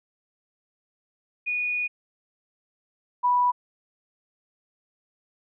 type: tone pair in turn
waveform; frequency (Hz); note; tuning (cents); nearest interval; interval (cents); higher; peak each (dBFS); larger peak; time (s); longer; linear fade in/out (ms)
sine; 2461 / 983.4; D#7 / B5; -20 / -8; octave + major third; 1588; first; -24 / -18; second; 1.46-1.88 / 3.23-3.52; first; 20
effects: none